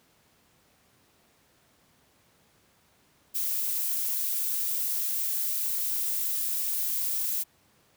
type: noise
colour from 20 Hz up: violet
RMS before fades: -29 dBFS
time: 3.34-7.44 s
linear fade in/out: 20 ms
effects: pink hiss -64 dBFS RMS until 7.96 s + high-pass 80 Hz 12 dB/octave